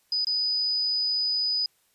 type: tone with dropouts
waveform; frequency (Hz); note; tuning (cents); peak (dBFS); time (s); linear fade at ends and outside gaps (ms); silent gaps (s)
sine; 4978; D#8; 0; -23; 0.12-1.66; 2; 0.247-0.269
effects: white hiss -67 dBFS RMS until 1.94 s + resampled to 32000 Hz